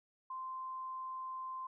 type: tone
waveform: sine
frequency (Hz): 1041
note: C6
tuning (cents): -9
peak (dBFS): -40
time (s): 0.3-1.67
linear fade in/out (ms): 5
effects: none